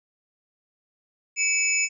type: tone cluster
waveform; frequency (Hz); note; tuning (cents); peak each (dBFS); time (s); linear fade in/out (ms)
sine; 2275 / 2602 / 5160 / 6940; C#7 / E7 / E8 / A8; +44 / -23 / -38 / -25; -26 / -25 / -33 / -24; 1.36-1.89; 50
effects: none